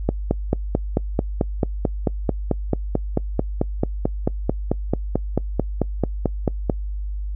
click train, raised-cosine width 2 ms, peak -4 dBFS, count 31, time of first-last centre 0.09-6.698 s, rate 4.54 Hz, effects noise-tail reverb RT60 0.1 s tail -25 dB re dry + added 50 Hz sine -24 dBFS peak until 7.35 s

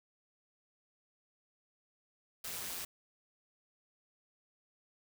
white noise with amplitude modulation, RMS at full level -39 dBFS, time 2.44-2.85 s, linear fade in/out 5 ms, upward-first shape sine, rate 175 Hz, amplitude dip 55%, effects none

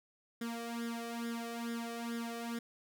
sawtooth tone with flanger, 233.1 Hz, A#3, in tune, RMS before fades -40 dBFS, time 0.41-2.59 s, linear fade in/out 5 ms, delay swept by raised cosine 0.57 to 1.67 ms, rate 2.3 Hz, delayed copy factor +0.8, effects none

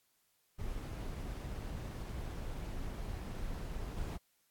brown noise with level steps, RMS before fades -41 / -39 dBFS, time 0.58-4.18 s, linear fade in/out 20 ms, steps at 3.96 s, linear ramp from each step 20 ms, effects white hiss -75 dBFS RMS until 4.5 s + AAC 64 kbps

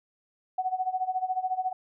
sine tone with tremolo, 745 Hz, F#5, 12 cents sharp, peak -23 dBFS, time 0.58-1.73 s, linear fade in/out 5 ms, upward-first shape sine, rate 14 Hz, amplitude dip 85%, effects none

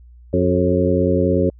harmonic tone with a mistuned harmonic, 90.6 Hz, F#2, 36 cents flat, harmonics 1 / 2 / 3 / 4 / 5 / 6, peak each -21 / -21 / -21 / -21 / -21 / -21 dBFS, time 0.33-1.5 s, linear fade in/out 5 ms, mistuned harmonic 5, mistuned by -53 cents, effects added 60 Hz sine -41 dBFS peak until 1.59 s

